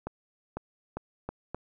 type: accelerating click train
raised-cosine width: 1 ms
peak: -20 dBFS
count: 5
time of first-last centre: 0.07-1.546 s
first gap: 500 ms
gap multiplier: 0.8
effects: none